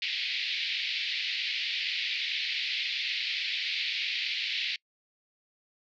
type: band-pass noise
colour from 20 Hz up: pink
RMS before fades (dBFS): -32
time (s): 0.02-4.76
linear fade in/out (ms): 2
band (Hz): 2100 to 4500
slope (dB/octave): 48
effects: noise-tail reverb RT60 0.1 s tail -26 dB re dry